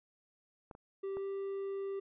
clicks, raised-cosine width 1 ms, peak -34 / -38 / -33 dBFS, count 3, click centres 0.712 / 0.751 / 1.17 s
triangle tone with pitch glide, 390.3 to 392.6 Hz, G4 to G4, -8 to +3 cents, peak -34 dBFS, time 1.03-2 s, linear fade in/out 10 ms, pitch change +11 cents, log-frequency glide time 1.18-1.24 s
effects resampled to 8000 Hz

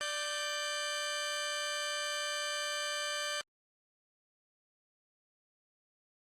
10% pulse tone pair together, 590 / 1553.4 Hz, D5 / G6, +8 / -16 cents, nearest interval octave + perfect fourth, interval 1676 cents, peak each -28 dBFS, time 0.01-3.41 s, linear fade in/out 0 ms, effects low-pass 8000 Hz 12 dB/octave + Opus 24 kbps

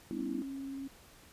sine chord, E minor seventh, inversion first, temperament just, 197.78 / 247.2 / 296.7 / 329.6 Hz, G3 / B3 / D4 / E4, +16 / +2 / +18 / 0 cents, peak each -43 / -39 / -42 / -39 dBFS, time 0.11-0.42 s, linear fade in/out 0 ms
sine tone with vibrato, 272.7 Hz, C#4, 28 cents flat, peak -38 dBFS, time 0.17-0.88 s, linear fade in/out 10 ms, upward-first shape sine, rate 20 Hz, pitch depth 18 cents each way
effects pink hiss -58 dBFS RMS until 1.32 s + resampled to 32000 Hz

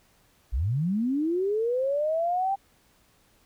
sine linear sweep, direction up, 47.93 to 796 Hz, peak -23 dBFS, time 0.52-2.56 s, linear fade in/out 20 ms, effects pink hiss -63 dBFS RMS until 3.45 s

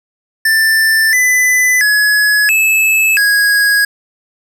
square tone with pitch steps, 1775 / 2003 / 1690 / 2606 / 1653 Hz, A6 / B6 / G#6 / E7 / G#6, +15 / +24 / +30 / -20 / -9 cents, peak -9 dBFS, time 0.45-3.85 s, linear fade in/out 5 ms, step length 680 ms, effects none

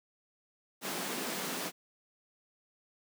pink high-pass noise, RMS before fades -37 dBFS, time 0.81-1.72 s, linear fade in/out 50 ms, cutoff 170 Hz, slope 48 dB/octave, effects none

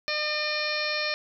harmonic tone, 604 Hz, D5, 48 cents sharp, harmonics 1 / 2 / 3 / 4 / 5 / 6 / 7 / 8 / 9, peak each -33 / -37 / -33 / -31 / -43 / -39 / -33 / -39 / -36 dBFS, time 0.08-1.14 s, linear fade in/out 0 ms, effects none

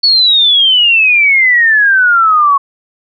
sine exponential sweep, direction down, 4469 to 1100 Hz, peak -5 dBFS, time 0.03-2.58 s, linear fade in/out 10 ms, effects none

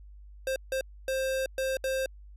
square tone bursts at uneven times, 528 Hz, C5, 16 cents sharp, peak -28 dBFS, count 5, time 0.47-0.56 / 0.72-0.81 / 1.08-1.46 / 1.58-1.77 / 1.84-2.06 s, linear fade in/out 2 ms, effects added 50 Hz sine -46 dBFS peak until 2.36 s + resampled to 32000 Hz

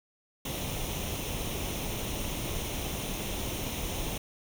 pink noise with comb filter, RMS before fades -34 dBFS, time 0.45-4.18 s, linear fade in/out 5 ms, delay 0.32 ms, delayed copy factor +0.6, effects none

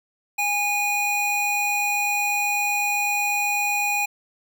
square tone pair together, 821 / 2463 Hz, G#5 / D#7, -20 / -18 cents, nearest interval octave + perfect fifth, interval 1902 cents, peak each -26 / -25 dBFS, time 0.38-4.06 s, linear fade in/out 10 ms, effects 10-bit

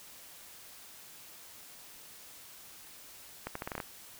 accelerating click train, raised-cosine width 0.5 ms, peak -21 dBFS, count 8, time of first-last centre 3.47-3.802 s, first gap 84 ms, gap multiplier 0.8, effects white hiss -52 dBFS RMS until 4.19 s

